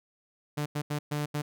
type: tone bursts at uneven times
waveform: sawtooth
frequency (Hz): 147.9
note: D3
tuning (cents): +13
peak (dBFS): -25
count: 5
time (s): 0.57-0.66 / 0.75-0.82 / 0.9-0.99 / 1.11-1.26 / 1.34-1.42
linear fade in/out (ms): 10
effects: none